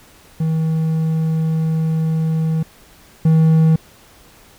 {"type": "tone pair in turn", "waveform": "triangle", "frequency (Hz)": [160, 160], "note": ["D#3", "D#3"], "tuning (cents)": [49, 49], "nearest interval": "unison", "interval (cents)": 0, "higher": "neither", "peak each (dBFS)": [-13, -7], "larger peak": "second", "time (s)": [[0.4, 2.63], [3.25, 3.76]], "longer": "first", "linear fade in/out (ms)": 5, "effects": ["pink hiss -47 dBFS RMS until 4.58 s"]}